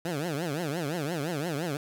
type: tone with vibrato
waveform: 15% pulse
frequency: 157.6 Hz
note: D#3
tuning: 23 cents sharp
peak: -23 dBFS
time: 0.05-1.77 s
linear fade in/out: 2 ms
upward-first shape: triangle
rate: 5.8 Hz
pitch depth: 280 cents each way
effects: none